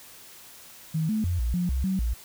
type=tone with pitch steps; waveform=sine; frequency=159 / 217 / 87.6 / 58.9 / 177.2 / 65.3 / 189.7 / 57.6 Hz; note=D#3 / A3 / F2 / A#1 / F3 / C2 / F#3 / A#1; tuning=+38 / -24 / +6 / +19 / +25 / -3 / +43 / -20 cents; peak=-23 dBFS; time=0.94-2.14 s; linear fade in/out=10 ms; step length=150 ms; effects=white hiss -48 dBFS RMS until 2.24 s